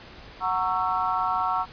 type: chord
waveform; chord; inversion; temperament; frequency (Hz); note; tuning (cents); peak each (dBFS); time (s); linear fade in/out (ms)
sine; F# dominant seventh; none; just; 740 / 925 / 1110 / 1332; F#5 / A#5 / C#6 / E6; 0 / -14 / +2 / +18; -28; 0.4-1.66; 50
effects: pink hiss -45 dBFS RMS until 1.72 s + resampled to 11025 Hz